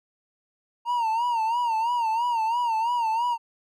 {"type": "tone with vibrato", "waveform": "triangle", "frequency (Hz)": 926, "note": "A#5", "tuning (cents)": -12, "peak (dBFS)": -20, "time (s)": [0.85, 3.38], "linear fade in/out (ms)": 50, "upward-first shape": "sine", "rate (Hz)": 3, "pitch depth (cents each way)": 94, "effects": []}